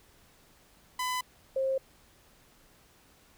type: tone pair in turn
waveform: sawtooth / sine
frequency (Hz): 1005 / 532.4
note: B5 / C5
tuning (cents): +30 / +30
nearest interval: major seventh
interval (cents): 1100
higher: first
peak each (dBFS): -26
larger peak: neither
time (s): 0.99-1.21 / 1.56-1.78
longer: neither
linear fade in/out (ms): 5
effects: pink hiss -61 dBFS RMS until 3.37 s